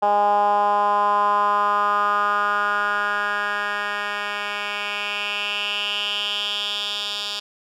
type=tone with band-pass filter sweep; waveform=10% pulse; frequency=205.3 Hz; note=G#3; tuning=20 cents flat; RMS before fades=-22 dBFS; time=0.02-7.4 s; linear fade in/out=10 ms; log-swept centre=780 to 4000 Hz; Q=4.3; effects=none